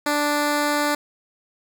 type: tone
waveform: 10% pulse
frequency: 293.7 Hz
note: D4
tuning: in tune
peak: -11 dBFS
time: 0.06-0.95 s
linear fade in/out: 5 ms
effects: none